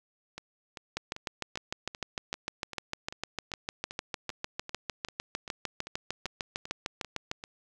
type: two click trains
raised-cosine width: 0.2 ms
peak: -23 / -15 dBFS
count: 19 / 43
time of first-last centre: 0.38-7.439 / 0.97-7.314 s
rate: 2.55 / 6.62 Hz
effects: none

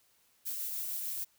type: noise with tremolo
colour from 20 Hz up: violet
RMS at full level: -36 dBFS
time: 0.45-1.25 s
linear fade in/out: 20 ms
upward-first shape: triangle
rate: 6.7 Hz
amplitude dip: 25%
effects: white hiss -69 dBFS RMS until 1.38 s

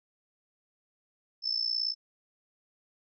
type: tone with amplitude modulation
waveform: sine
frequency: 5274 Hz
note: E8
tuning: in tune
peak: -24 dBFS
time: 1.42-1.95 s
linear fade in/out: 50 ms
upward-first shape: sine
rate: 58.5 Hz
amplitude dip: 85%
effects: none

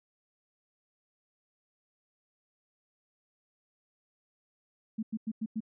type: tone bursts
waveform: sine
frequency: 220 Hz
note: A3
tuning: in tune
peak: -30 dBFS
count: 5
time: 4.98-5.605 s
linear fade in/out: 10 ms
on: 49 ms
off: 95 ms
effects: none

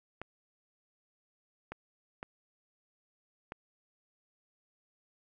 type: clicks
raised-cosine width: 0.5 ms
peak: -25 dBFS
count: 4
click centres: 0.216 / 1.72 / 2.229 / 3.521 s
effects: none

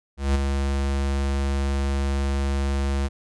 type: tone with ADSR envelope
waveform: square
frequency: 69 Hz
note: C#2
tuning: 7 cents flat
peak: -17 dBFS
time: 0.17-3.09 s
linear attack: 180 ms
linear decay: 15 ms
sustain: -5 dB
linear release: 31 ms
effects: resampled to 22050 Hz

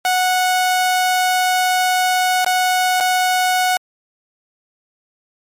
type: tone with dropouts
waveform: sawtooth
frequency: 736 Hz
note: F#5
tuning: 9 cents flat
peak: -10 dBFS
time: 0.05-3.77 s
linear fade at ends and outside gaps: 1 ms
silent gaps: 2.446-2.463 / 3.002-3.007 s
effects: MP3 64 kbps

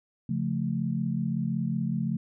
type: chord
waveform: sine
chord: Db augmented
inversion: none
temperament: equal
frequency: 138.59 / 174.61 / 220 Hz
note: Db3 / F3 / A3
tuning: 0 / 0 / 0 cents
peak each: -31 / -30 / -30 dBFS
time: 0.29-2.17 s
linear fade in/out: 5 ms
effects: none

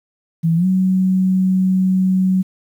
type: tone with pitch glide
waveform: sine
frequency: 164.81 to 187.14 Hz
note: E3 to F#3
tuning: 0 to +20 cents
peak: -12 dBFS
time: 0.43-2.43 s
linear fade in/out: 20 ms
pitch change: +220 cents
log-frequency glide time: 0.56-0.66 s
effects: 8-bit

